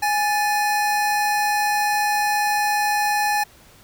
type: tone pair together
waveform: square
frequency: 830 / 1751.6 Hz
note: G#5 / A6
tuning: -1 / -8 cents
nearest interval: octave + minor second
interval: 1293 cents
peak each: -20 / -25 dBFS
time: 0.02-3.44 s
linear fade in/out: 10 ms
effects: pink hiss -50 dBFS RMS until 3.83 s